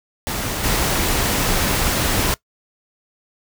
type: noise with level steps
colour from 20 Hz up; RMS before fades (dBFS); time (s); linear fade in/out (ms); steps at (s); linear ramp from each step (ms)
pink; -24 / -19; 0.27-2.34; 0; 0.63; 10
effects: noise-tail reverb RT60 0.1 s tail -20 dB re dry